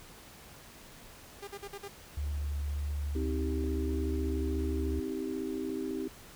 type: tone bursts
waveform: sawtooth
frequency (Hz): 401.3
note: G4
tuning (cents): +41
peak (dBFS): -36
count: 5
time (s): 1.42-1.884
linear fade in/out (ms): 10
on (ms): 56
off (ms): 46
type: tone with vibrato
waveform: sine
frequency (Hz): 72.6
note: D2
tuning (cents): -19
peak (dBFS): -31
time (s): 2.17-5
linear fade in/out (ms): 5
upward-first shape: triangle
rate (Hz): 1.7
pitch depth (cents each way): 13
type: chord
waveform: sine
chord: C minor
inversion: none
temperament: equal with one note detuned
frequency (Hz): 261.6 / 318 / 392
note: C4 / Eb4 / G4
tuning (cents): 0 / +38 / 0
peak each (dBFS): -37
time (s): 3.15-6.08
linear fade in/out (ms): 5
type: clicks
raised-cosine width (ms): 2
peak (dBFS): -36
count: 4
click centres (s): 3.64 / 3.938 / 5.698 / 5.909
effects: pink hiss -52 dBFS RMS until 6.35 s

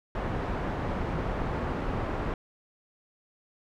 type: low-pass noise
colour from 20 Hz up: pink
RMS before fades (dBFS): -31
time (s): 0.15-2.34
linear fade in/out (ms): 2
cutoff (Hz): 1300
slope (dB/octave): 12
effects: none

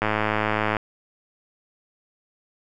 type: click train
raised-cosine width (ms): 0.5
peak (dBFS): -7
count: 81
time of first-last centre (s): 0.02-0.768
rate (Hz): 107
effects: none

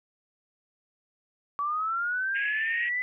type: linear sweep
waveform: sine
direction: up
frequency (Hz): 1135 to 2016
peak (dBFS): -26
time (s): 1.59-3.02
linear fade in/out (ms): 0
type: band-pass noise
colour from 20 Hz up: white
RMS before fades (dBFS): -36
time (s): 2.34-2.9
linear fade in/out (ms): 20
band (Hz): 1700 to 2800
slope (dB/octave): 96
effects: none

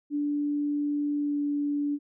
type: tone with pitch glide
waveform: sine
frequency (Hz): 291.6 to 289.6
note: D4 to D4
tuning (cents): -12 to -24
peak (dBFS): -25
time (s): 0.1-1.99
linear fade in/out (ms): 50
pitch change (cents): -12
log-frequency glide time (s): 1.18-1.4
effects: none

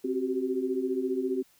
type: tone cluster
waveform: sine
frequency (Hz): 263.4 / 372.1 / 386.9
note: C4 / F#4 / G4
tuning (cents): +12 / +10 / -23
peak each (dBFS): -31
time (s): 0.04-1.43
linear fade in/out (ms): 10
effects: white hiss -63 dBFS RMS until 1.59 s

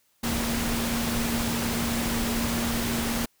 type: tone in noise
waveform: sine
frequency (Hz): 233.1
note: A#3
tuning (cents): 0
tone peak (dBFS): -28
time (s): 0.23-3.26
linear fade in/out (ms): 10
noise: pink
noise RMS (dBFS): -29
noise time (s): 0.23-3.26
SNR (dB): -2
effects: white hiss -67 dBFS RMS until 3.4 s

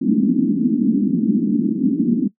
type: band-pass noise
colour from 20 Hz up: pink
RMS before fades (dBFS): -17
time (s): 0.01-2.28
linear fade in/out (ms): 10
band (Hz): 200 to 290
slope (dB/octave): 48
effects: noise-tail reverb RT60 0.1 s tail -19 dB re dry

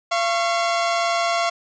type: tone pair together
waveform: sawtooth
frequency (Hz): 684 / 1098.7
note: F5 / C#6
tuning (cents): -36 / -16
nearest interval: minor sixth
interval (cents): 820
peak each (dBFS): -16 / -21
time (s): 0.11-1.5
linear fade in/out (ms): 10
effects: resampled to 16000 Hz + 9-bit

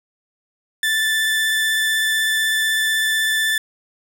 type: tone with vibrato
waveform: 30% pulse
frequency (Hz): 1760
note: A6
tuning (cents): 0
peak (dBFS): -14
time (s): 0.83-3.58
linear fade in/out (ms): 2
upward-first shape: triangle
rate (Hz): 16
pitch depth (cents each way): 16
effects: none

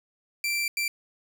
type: tone bursts at uneven times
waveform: sawtooth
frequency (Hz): 2349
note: D7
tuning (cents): 0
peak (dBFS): -22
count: 2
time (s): 0.44-0.68 / 0.77-0.88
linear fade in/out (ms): 2
effects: none

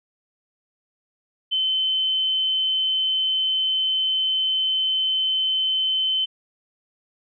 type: tone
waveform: sine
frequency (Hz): 3065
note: G7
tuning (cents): -40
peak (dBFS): -19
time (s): 1.51-6.26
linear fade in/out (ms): 20
effects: none

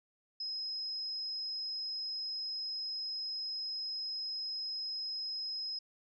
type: tone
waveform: sine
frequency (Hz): 5110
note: D#8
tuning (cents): +45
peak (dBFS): -36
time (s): 0.4-5.79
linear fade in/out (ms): 5
effects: none

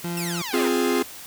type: tone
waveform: 30% pulse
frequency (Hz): 172.3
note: F3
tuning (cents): -23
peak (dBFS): -24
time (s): 0.04-0.42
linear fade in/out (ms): 5
type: exponential sweep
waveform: 10% pulse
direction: down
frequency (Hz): 2800 to 440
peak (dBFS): -21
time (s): 0.17-0.68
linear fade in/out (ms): 2
type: chord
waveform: 45% pulse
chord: F minor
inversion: second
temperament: equal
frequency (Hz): 261.6 / 349.2 / 415.3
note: C4 / F4 / Ab4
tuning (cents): 0 / 0 / 0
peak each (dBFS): -24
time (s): 0.53-1.03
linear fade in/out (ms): 10
effects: white hiss -40 dBFS RMS until 1.26 s

